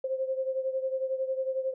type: beating tone pair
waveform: sine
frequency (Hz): 524 / 535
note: C5 / C5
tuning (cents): +2 / +38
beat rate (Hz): 11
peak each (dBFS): -29 / -34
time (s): 0.04-1.74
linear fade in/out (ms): 5
effects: none